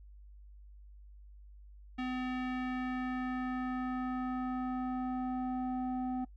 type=tone with low-pass filter sweep; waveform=square; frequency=254 Hz; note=B3; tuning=49 cents sharp; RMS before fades=-36 dBFS; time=1.98-6.25 s; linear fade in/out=10 ms; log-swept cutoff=2700 to 710 Hz; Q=1.7; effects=noise-tail reverb RT60 0.1 s tail -22 dB re dry + added 50 Hz sine -51 dBFS peak until 6.36 s